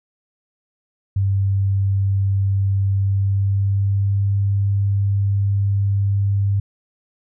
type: tone with pitch glide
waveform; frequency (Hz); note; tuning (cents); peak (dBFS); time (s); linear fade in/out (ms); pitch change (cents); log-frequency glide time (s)
sine; 98 to 99.66; G2 to G2; 0 to +29; -15; 1.16-6.6; 5; +29; 2.95-4.34
effects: none